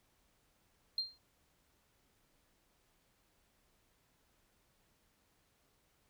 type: tone with exponential decay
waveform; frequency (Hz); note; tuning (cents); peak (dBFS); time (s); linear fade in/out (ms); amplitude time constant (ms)
sine; 4186; C8; 0; -29; 0.98-1.18; 2; 42
effects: tanh soft clip ceiling -25 dBFS + pink hiss -74 dBFS RMS until 6.09 s